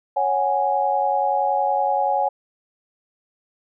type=chord; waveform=sine; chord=C# suspended fourth; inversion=none; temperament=equal; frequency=554.4 / 740 / 830.6 Hz; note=C#5 / F#5 / G#5; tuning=0 / 0 / 0 cents; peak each=-24 / -23 / -20 dBFS; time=0.16-2.29 s; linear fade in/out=10 ms; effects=none